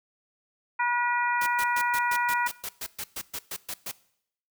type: harmonic tone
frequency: 483.1 Hz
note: B4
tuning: 38 cents flat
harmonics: 2 / 3 / 4 / 5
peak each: -25 / -29 / -31 / -33 dBFS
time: 0.79-2.48 s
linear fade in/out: 10 ms
type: noise bursts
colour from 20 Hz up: white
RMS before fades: -34 dBFS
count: 15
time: 1.41-3.915 s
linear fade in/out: 5 ms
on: 55 ms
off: 120 ms
effects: noise-tail reverb RT60 0.7 s tail -20 dB re dry